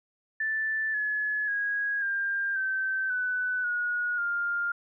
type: tone with pitch steps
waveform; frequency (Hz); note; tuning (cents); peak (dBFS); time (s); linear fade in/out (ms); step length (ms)
sine; 1760 / 1704 / 1649.7 / 1597.2 / 1546.4 / 1497.2 / 1449.5 / 1403.4; A6 / G#6 / G#6 / G6 / G6 / F#6 / F#6 / F6; 0 / +44 / -12 / +32 / -24 / +20 / -36 / +8; -26; 0.4-4.72; 5; 540
effects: none